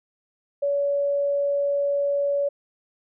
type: tone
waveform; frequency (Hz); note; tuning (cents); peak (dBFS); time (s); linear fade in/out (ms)
sine; 567; C#5; +39; -20; 0.62-2.49; 10
effects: none